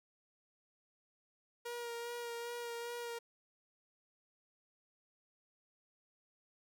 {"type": "tone with vibrato", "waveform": "sawtooth", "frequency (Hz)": 473.4, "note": "A#4", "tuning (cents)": 27, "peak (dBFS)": -37, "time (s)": [1.65, 3.19], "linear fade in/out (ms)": 10, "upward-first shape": "sine", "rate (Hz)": 2.5, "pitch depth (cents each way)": 20, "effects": []}